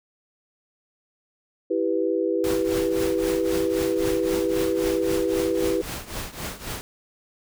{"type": "chord", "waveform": "sine", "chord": "E minor", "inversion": "none", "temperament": "equal", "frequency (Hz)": [329.6, 392, 493.9], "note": ["E4", "G4", "B4"], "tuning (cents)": [0, 0, 0], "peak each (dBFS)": -25, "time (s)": [1.7, 5.82], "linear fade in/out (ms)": 10}
{"type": "noise with tremolo", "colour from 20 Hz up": "pink", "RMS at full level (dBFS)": -30, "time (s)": [2.44, 6.81], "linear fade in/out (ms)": 0, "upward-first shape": "triangle", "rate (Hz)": 3.8, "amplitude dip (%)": 85}
{"effects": []}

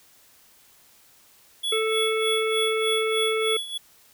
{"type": "tone with tremolo", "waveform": "square", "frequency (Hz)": 3384, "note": "G#7", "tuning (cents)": 32, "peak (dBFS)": -24, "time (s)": [1.63, 3.78], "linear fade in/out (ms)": 10, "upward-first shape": "sine", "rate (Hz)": 3.3, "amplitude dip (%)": 75}
{"type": "harmonic tone", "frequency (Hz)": 440, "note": "A4", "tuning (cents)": 0, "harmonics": [1, 3, 5, 6], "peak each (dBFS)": [-23, -31, -30, -41], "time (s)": [1.72, 3.57], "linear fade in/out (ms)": 5}
{"effects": ["white hiss -56 dBFS RMS until 4.13 s"]}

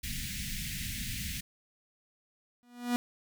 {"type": "band-stop noise", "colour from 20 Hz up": "pink", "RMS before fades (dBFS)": -37, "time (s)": [0.03, 1.41], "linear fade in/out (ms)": 10, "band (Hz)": [240, 1800], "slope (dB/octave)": 48}
{"type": "tone with exponential growth", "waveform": "45% pulse", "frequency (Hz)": 242.9, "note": "B3", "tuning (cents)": -29, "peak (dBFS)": -24, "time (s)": [2.63, 2.96], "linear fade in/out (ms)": 0, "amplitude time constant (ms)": 70}
{"effects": []}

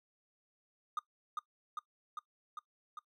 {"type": "tone with echo", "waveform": "triangle", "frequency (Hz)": 1225, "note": "D#6", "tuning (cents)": -27, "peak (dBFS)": -31, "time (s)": [0.97, 0.99], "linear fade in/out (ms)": 2, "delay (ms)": 400, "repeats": 5, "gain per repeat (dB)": -2, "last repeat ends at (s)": 2.99, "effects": ["noise-tail reverb RT60 0.1 s tail -19 dB re dry"]}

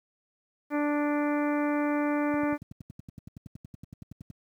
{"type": "harmonic tone", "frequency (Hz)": 293.7, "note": "D4", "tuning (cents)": 0, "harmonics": [1, 2, 3, 4, 5, 6, 7, 8], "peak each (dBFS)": [-26, -32, -36, -38, -40, -42, -43, -44], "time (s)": [0.7, 2.58], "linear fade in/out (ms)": 50}
{"type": "click train", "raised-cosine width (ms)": 5, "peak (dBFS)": -28, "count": 22, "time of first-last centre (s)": [2.34, 4.303], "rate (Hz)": 10.7}
{"effects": ["high-pass 100 Hz 12 dB/octave", "10-bit"]}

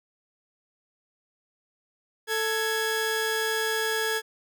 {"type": "tone pair together", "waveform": "sawtooth", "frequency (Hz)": [442.1, 1669], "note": ["A4", "G#6"], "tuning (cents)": [8, 8], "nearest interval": "octave + major seventh", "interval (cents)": 2300, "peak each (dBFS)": -24, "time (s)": [2.27, 4.22], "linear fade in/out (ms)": 50, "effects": []}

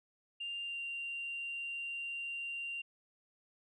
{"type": "tone with pitch glide", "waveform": "sine", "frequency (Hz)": [2794, 2773], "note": ["F7", "F7"], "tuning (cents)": [0, -13], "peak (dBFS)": -37, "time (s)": [0.4, 2.82], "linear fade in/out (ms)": 10, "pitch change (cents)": -13, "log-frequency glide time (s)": [0.64, 0.79], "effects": ["tanh soft clip ceiling -33 dBFS"]}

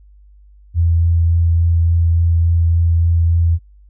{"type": "tone with vibrato", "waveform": "sine", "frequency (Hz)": 84, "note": "E2", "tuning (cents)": 33, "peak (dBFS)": -10, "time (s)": [0.74, 3.59], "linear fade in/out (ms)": 50, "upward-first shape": "triangle", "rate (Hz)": 3.5, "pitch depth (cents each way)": 13, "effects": ["added 50 Hz sine -42 dBFS peak until 3.89 s"]}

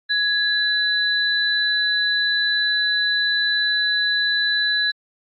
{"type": "tone pair together", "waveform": "sine", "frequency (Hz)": [1677, 3989], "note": ["G#6", "B7"], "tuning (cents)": [16, 17], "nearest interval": "octave + minor third", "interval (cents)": 1501, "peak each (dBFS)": [-20, -20], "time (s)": [0.09, 4.92], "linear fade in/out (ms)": 20, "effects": ["AAC 64 kbps"]}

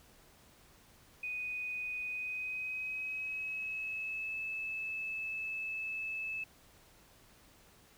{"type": "tone with pitch glide", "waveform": "sine", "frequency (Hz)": [2489, 2611], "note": ["D#7", "E7"], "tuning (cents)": [0, -17], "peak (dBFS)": -36, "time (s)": [1.23, 6.44], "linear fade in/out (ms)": 5, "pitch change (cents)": 83, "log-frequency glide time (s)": [2.05, 4.38], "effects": ["pink hiss -62 dBFS RMS until 7.97 s"]}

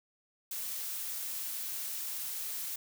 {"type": "noise", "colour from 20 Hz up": "blue", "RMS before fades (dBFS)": -38, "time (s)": [0.51, 2.76], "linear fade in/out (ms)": 5, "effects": []}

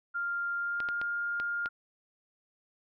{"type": "tone with pitch glide", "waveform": "sine", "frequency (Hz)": [1396.9, 1409.1], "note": ["F6", "F6"], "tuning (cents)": [0, 15], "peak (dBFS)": -30, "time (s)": [0.14, 1.69], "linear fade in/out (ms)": 20, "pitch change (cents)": 15, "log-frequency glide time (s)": [0.58, 0.9]}
{"type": "clicks", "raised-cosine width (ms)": 0.3, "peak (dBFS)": -23, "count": 5, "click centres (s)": [0.803, 0.888, 1.015, 1.4, 1.659]}
{"effects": []}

